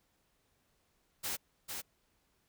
white noise with echo, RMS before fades -37 dBFS, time 1.23-1.37 s, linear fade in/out 20 ms, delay 450 ms, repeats 1, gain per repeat -4 dB, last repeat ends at 1.82 s, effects pink hiss -75 dBFS RMS until 2.48 s

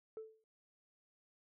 sine tone with exponential decay, 440 Hz, A4, in tune, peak -39 dBFS, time 0.17-0.44 s, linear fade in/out 1 ms, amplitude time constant 57 ms, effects tanh soft clip ceiling -41 dBFS

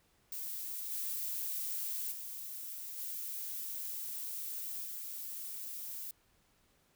violet noise with level steps, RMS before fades -41 / -38 / -44 / -41 / -43 dBFS, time 0.32-6.11 s, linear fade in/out 2 ms, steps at 0.9 / 2.11 / 2.97 / 4.84 s, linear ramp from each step 20 ms, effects pink hiss -71 dBFS RMS until 6.95 s

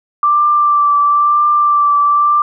sine tone with vibrato, 1174.7 Hz, D6, in tune, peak -8 dBFS, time 0.23-2.42 s, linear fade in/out 2 ms, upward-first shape triangle, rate 1 Hz, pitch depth 22 cents each way, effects none

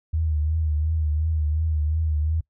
sine tone with vibrato, 77.78 Hz, D#2, in tune, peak -20 dBFS, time 0.13-2.41 s, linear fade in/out 10 ms, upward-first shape triangle, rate 2.8 Hz, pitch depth 74 cents each way, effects noise-tail reverb RT60 0.1 s tail -23 dB re dry

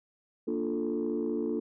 sine chord, Bb major seventh, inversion none, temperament equal, 233.1 / 293.7 / 349.2 / 440 Hz, Bb3 / D4 / F4 / A4, 0 / 0 / 0 / 0 cents, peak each -33 dBFS, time 0.47-1.6 s, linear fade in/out 10 ms, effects tanh soft clip ceiling -22 dBFS

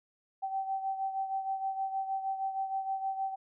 sine beating tone pair, 772 / 778.4 Hz, G5 / G5, -27 / -12 cents, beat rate 6.4 Hz, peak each -32 / -39 dBFS, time 0.42-3.36 s, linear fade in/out 20 ms, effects none

